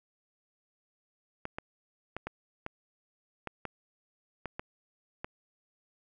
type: clicks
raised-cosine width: 0.5 ms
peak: -21 dBFS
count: 10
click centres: 1.454 / 1.585 / 2.166 / 2.27 / 2.664 / 3.473 / 3.653 / 4.457 / 4.595 / 5.245 s
effects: none